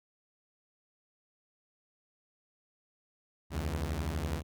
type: beating tone pair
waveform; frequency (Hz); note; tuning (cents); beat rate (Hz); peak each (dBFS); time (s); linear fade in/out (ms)
sawtooth; 70.2 / 82.2; C#2 / E2; +22 / -4; 12; -31; 3.5-4.43; 50
effects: none